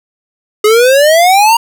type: exponential sweep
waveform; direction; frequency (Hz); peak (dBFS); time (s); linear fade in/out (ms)
square; up; 415.3 to 946; -5; 0.64-1.57; 5
effects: none